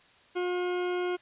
40% pulse tone, 358.3 Hz, F4, 44 cents sharp, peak -27 dBFS, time 0.35-1.17 s, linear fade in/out 20 ms, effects white hiss -59 dBFS RMS until 1.21 s + resampled to 8000 Hz

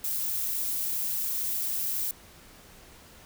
violet noise, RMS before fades -30 dBFS, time 0.04-2.11 s, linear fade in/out 2 ms, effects pink hiss -52 dBFS RMS until 3.25 s

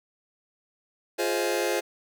sawtooth chord, F minor seventh, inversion none, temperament just, 349.2 / 419.1 / 523.8 / 628.6 Hz, F4 / Ab4 / C5 / Eb5, 0 / +16 / +2 / +18 cents, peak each -25 / -25 / -25 / -29 dBFS, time 1.18-1.81 s, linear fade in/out 20 ms, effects none

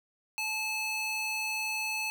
square tone with high-pass filter, 866 Hz, A5, 28 cents flat, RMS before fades -33 dBFS, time 0.38-2.1 s, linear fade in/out 0 ms, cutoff 1900 Hz, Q 3.1, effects none

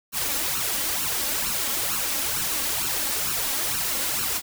white noise with flanger, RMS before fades -26 dBFS, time 0.12-4.42 s, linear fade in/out 50 ms, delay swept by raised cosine 0.71 to 3.71 ms, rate 2.2 Hz, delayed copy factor +0.7, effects none

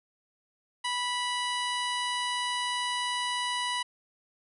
harmonic tone with a mistuned harmonic, 983 Hz, B5, 8 cents flat, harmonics 1 / 2 / 3 / 4 / 5 / 6 / 7 / 8 / 9 / 10, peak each -32 / -35 / -34 / -38 / -44 / -49 / -52 / -53 / -43 / -47 dBFS, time 0.84-3.83 s, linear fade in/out 10 ms, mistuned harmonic 7, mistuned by -57 cents, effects none

